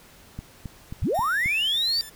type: click train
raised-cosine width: 5 ms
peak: -21 dBFS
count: 5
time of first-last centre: 0.39-1.46 s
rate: 3.74 Hz
type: linear sweep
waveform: sine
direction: up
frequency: 36.71 to 4729 Hz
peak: -21 dBFS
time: 1.02-2.01 s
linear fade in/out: 0 ms
type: tone with vibrato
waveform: 5% pulse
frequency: 1800 Hz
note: A6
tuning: 39 cents sharp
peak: -29 dBFS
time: 1.14-2.1 s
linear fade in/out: 10 ms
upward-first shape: square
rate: 1.7 Hz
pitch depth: 39 cents each way
effects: pink hiss -51 dBFS RMS until 2.15 s